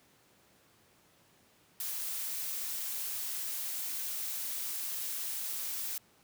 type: noise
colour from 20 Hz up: blue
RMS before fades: -37 dBFS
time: 1.8-5.98 s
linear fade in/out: 2 ms
effects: pink hiss -65 dBFS RMS until 6.23 s + high-pass 100 Hz 12 dB/octave